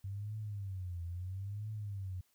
sine tone with vibrato, 96 Hz, G2, 36 cents flat, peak -38 dBFS, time 0.04-2.21 s, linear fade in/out 5 ms, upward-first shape triangle, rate 0.75 Hz, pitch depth 220 cents each way, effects white hiss -74 dBFS RMS until 2.34 s

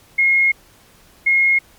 sine tone pair in turn, 2153 / 2153 Hz, C7 / C7, +49 / +49 cents, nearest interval unison, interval 0 cents, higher neither, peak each -11 dBFS, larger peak neither, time 0.18-0.52 / 1.26-1.59 s, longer first, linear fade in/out 10 ms, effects pink hiss -50 dBFS RMS until 1.78 s + MP3 96 kbps

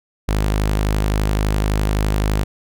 sawtooth tone, 51.8 Hz, G#1, 4 cents flat, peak -12 dBFS, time 0.28-2.44 s, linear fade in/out 10 ms, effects none

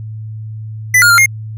square tone with pitch steps, 1998 / 1425 / 1390 / 2131 Hz, B6 / F6 / F6 / C7, +20 / +34 / -9 / +31 cents, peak -6 dBFS, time 0.94-1.26 s, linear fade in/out 5 ms, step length 80 ms, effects added 109 Hz sine -23 dBFS peak until 1.57 s

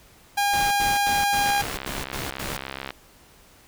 sawtooth tone, 810 Hz, G#5, 43 cents flat, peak -16 dBFS, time 0.37-1.62 s, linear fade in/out 10 ms
pink noise bursts, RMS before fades -32 dBFS, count 8, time 0.53-2.572 s, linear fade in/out 5 ms, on 180 ms, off 86 ms
click train, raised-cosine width 0.3 ms, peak -15 dBFS, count 98, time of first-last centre 1.46-2.906 s, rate 67.1 Hz
effects pink hiss -53 dBFS RMS until 3.67 s

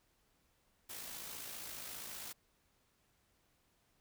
white noise with amplitude modulation, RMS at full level -45 dBFS, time 0.89-2.33 s, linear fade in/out 10 ms, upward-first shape sine, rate 55 Hz, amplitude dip 40%, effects pink hiss -75 dBFS RMS until 4 s

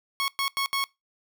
15% pulse tone bursts at uneven times, 1101 Hz, C#6, 12 cents flat, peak -18 dBFS, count 4, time 0.2-0.28 / 0.39-0.48 / 0.57-0.66 / 0.73-0.84 s, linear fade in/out 0 ms, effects noise-tail reverb RT60 0.2 s tail -23 dB re dry

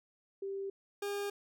sine / 40% pulse tone pair in turn, 392.1 / 404.8 Hz, G4 / G#4, 0 / -44 cents, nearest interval minor second, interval 56 cents, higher second, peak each -36 / -34 dBFS, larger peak second, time 0.42-0.7 / 1.02-1.3 s, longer neither, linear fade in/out 5 ms, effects none

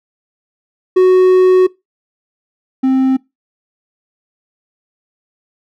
triangle tone pair in turn, 370 / 263 Hz, F#4 / C4, 0 / +9 cents, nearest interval tritone, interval 591 cents, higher first, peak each -3 / -7 dBFS, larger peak first, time 0.96-1.67 / 2.83-3.17 s, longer first, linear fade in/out 10 ms, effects noise-tail reverb RT60 0.2 s tail -22 dB re dry

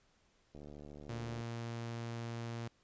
click train, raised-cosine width 2 ms, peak -38 dBFS, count 64, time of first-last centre 0.55-1.407 s, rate 73.5 Hz
sawtooth tone, 116.54 Hz, A#2, in tune, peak -36 dBFS, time 1.09-2.68 s, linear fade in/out 5 ms
effects pink hiss -72 dBFS RMS until 2.83 s + resampled to 16000 Hz

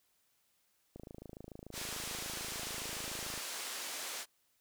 click train, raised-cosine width 2 ms, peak -34 dBFS, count 66, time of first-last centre 0.96-3.376 s, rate 26.9 Hz
white band-pass noise, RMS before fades -42 dBFS, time 1.72-4.26 s, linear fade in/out 50 ms, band 360 to 8700 Hz, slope 12 dB/octave
effects white hiss -75 dBFS RMS until 4.6 s

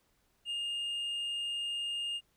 sine tone with tanh clipping, 2828 Hz, F7, 21 cents sharp, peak -34 dBFS, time 0.45-2.21 s, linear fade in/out 50 ms, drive 3 dB, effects pink hiss -73 dBFS RMS until 2.36 s

